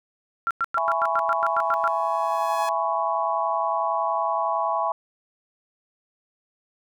sine tone bursts, 1369 Hz, F6, 35 cents flat, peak -20 dBFS, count 11, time 0.47-1.877 s, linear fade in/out 0 ms, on 37 ms, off 100 ms
sine chord, C# minor seventh, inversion first, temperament just, 665.2 / 831.5 / 997.9 / 1108.7 Hz, E5 / G#5 / B5 / C#6, +16 / +2 / +18 / 0 cents, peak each -27 dBFS, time 0.77-4.92 s, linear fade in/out 2 ms
sawtooth tone with exponential growth, 842 Hz, G#5, 24 cents sharp, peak -24 dBFS, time 1.35-2.69 s, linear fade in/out 1 ms, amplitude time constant 290 ms
effects none

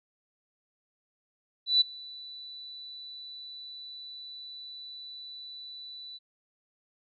sine tone with ADSR envelope, 3972 Hz, B7, 9 cents sharp, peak -17 dBFS, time 1.66-6.19 s, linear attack 150 ms, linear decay 13 ms, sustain -24 dB, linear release 28 ms, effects none

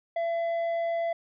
triangle tone with tanh clipping, 673 Hz, E5, 36 cents sharp, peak -27 dBFS, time 0.16-1.13 s, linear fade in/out 5 ms, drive 10 dB, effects none

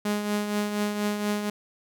sawtooth tone with tremolo, 207.7 Hz, G#3, in tune, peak -19 dBFS, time 0.05-1.5 s, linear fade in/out 5 ms, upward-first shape triangle, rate 4.2 Hz, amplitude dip 55%, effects none

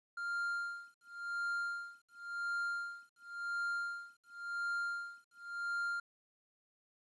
triangle tone with tremolo, 1396.9 Hz, F6, in tune, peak -32 dBFS, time 0.17-6 s, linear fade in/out 5 ms, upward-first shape sine, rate 0.93 Hz, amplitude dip 100%, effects resampled to 24000 Hz + 12-bit

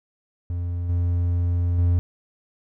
triangle tone with level steps, 87.31 Hz, F2, in tune, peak -22 / -17 / -14 dBFS, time 0.5-1.99 s, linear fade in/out 0 ms, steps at 0.89 / 1.78 s, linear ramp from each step 5 ms, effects none

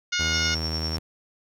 harmonic tone, 719 Hz, F#5, 50 cents flat, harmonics 2 / 3 / 4 / 5 / 6 / 7 / 8 / 9, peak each -28 / -30 / -31 / -32 / -33 / -33 / -34 / -35 dBFS, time 0.12-0.55 s, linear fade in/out 10 ms
sawtooth tone with pitch glide, 80.7 to 79.73 Hz, E2 to D#2, -36 to +43 cents, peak -24 dBFS, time 0.19-0.99 s, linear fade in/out 10 ms, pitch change -21 cents, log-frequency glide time 0.42-0.65 s
sine tone with tremolo, 5480 Hz, F8, 34 cents flat, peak -26 dBFS, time 0.33-0.97 s, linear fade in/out 10 ms, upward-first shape triangle, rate 10 Hz, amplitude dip 70%
effects none

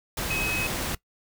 sine tone in noise, 2547 Hz, D#7, 40 cents sharp, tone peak -27 dBFS, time 0.3-0.67 s, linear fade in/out 5 ms, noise pink, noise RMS -30 dBFS, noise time 0.17-0.95 s, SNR 0 dB, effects noise-tail reverb RT60 0.1 s tail -20 dB re dry

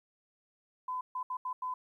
sine tone bursts at uneven times, 1011 Hz, B5, 40 cents sharp, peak -33 dBFS, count 5, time 0.88-1.01 / 1.15-1.23 / 1.3-1.37 / 1.45-1.53 / 1.62-1.74 s, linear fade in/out 5 ms, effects 12-bit

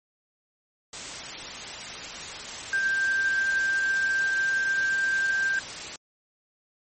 sine tone in noise, 1576 Hz, G6, 9 cents sharp, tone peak -22 dBFS, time 2.73-5.59 s, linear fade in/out 2 ms, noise white, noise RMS -36 dBFS, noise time 0.93-5.96 s, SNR +11 dB, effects MP3 32 kbps

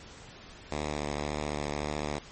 5% pulse tone with vibrato, 74 Hz, D2, 14 cents sharp, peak -20 dBFS, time 0.71-2.19 s, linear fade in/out 10 ms, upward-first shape triangle, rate 1.8 Hz, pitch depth 27 cents each way, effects pink hiss -49 dBFS RMS until 2.31 s + MP3 32 kbps

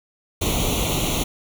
pink noise with comb filter, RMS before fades -22 dBFS, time 0.41-1.24 s, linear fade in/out 10 ms, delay 0.3 ms, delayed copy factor +0.9, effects none

